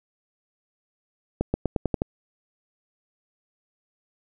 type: accelerating click train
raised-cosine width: 2 ms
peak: -9 dBFS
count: 7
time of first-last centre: 1.41-2.019 s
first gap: 130 ms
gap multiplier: 0.9
effects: none